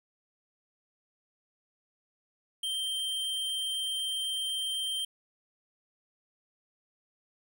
square tone, 3146 Hz, G7, 6 cents sharp, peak -31 dBFS, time 2.63-5.05 s, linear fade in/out 5 ms, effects none

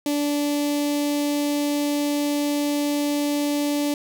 sawtooth tone with notch filter, 290.7 Hz, D4, 18 cents flat, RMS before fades -23 dBFS, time 0.06-3.94 s, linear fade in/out 2 ms, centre 1400 Hz, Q 0.71, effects none

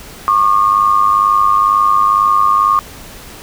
sine tone pair together, 1096.9 / 1199 Hz, C#6 / D6, -19 / +36 cents, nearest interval major second, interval 155 cents, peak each -11 dBFS, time 0.28-2.79 s, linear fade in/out 0 ms, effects pink hiss -34 dBFS RMS until 3.42 s

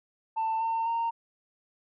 sine tone with pitch steps, 891 / 906.6 / 922.4 Hz, A5 / A#5 / A#5, +22 / -48 / -19 cents, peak -24 dBFS, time 0.36-1.11 s, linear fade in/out 20 ms, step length 250 ms, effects tanh soft clip ceiling -24 dBFS

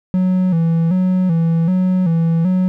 triangle tone with vibrato, 174.61 Hz, F3, in tune, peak -10 dBFS, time 0.14-2.68 s, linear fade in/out 0 ms, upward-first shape square, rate 1.3 Hz, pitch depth 96 cents each way, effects none

